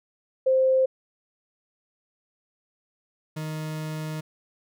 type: tone pair in turn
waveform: sine / 40% pulse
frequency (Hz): 523.3 / 155.58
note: C5 / D#3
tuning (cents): 0 / 0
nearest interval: octave + major sixth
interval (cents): 2100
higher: first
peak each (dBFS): -17 / -29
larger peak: first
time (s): 0.46-0.86 / 3.36-4.21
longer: second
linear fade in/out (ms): 10
effects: none